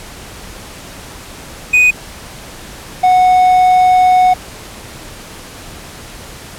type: tone pair in turn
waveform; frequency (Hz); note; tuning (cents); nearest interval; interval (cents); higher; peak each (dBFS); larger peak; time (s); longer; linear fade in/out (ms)
triangle; 2489 / 735.7; D#7 / F#5; 0 / -10; octave + major sixth; 2110; first; -4; neither; 1.73-1.91 / 3.03-4.34; second; 10
effects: pink hiss -32 dBFS RMS until 6.58 s + low-pass 12000 Hz 12 dB/octave